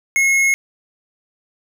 sine tone with hard clipping, 2169 Hz, C#7, 38 cents flat, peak -14 dBFS, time 0.16-0.54 s, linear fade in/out 0 ms, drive 11 dB, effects none

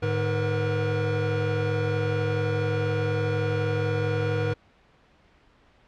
square tone cluster, 104.8 / 149 / 479.3 Hz, G#2 / D3 / A#4, +16 / +25 / +48 cents, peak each -27 / -32 / -28 dBFS, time 0.02-4.54 s, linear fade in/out 10 ms, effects pink hiss -59 dBFS RMS until 5.87 s + low-pass 3000 Hz 12 dB/octave

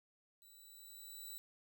5% pulse tone with level ramp, 3951 Hz, B7, in tune, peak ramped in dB -53 to -38 dBFS, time 0.42-1.38 s, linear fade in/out 0 ms, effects none

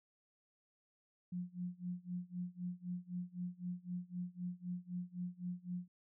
sine tone with tremolo, 178.4 Hz, F3, 37 cents sharp, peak -37 dBFS, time 1.32-5.88 s, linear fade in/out 5 ms, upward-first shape sine, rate 3.9 Hz, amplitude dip 95%, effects none

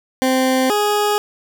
20% pulse tone pair in turn, 260 / 415.7 Hz, C4 / G#4, -11 / +2 cents, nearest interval minor sixth, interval 813 cents, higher second, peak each -9 / -10 dBFS, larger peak first, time 0.22-0.7 / 0.7-1.18 s, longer neither, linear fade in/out 0 ms, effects none

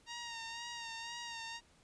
10% pulse tone with vibrato, 930 Hz, A#5, 4 cents flat, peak -34 dBFS, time 0.06-1.61 s, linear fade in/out 50 ms, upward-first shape sine, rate 2 Hz, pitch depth 37 cents each way, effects pink hiss -67 dBFS RMS until 1.83 s + resampled to 22050 Hz

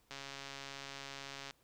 click train, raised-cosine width 0.2 ms, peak -28 dBFS, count 194, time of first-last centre 0.11-1.509 s, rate 138 Hz, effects pink hiss -72 dBFS RMS until 1.63 s

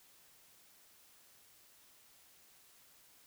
silence, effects white hiss -64 dBFS RMS until 3.26 s

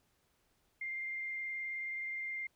sine tone with vibrato, 2104 Hz, C7, 9 cents sharp, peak -37 dBFS, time 0.81-2.47 s, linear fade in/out 5 ms, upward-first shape square, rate 19 Hz, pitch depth 9 cents each way, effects pink hiss -75 dBFS RMS until 2.55 s

